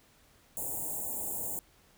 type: band-stop noise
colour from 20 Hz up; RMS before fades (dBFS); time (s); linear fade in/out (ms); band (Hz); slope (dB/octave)
white; -36; 0.57-1.59; 0; 930 to 6900; 96
effects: pink hiss -63 dBFS RMS until 1.97 s